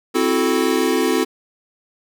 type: chord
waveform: square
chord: F# half-diminished seventh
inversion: second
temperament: equal with one note detuned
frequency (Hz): 261.6 / 329.6 / 370 / 436.2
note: C4 / E4 / F#4 / A4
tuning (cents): 0 / 0 / 0 / -15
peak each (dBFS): -22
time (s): 0.14-1.25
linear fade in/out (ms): 20
effects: none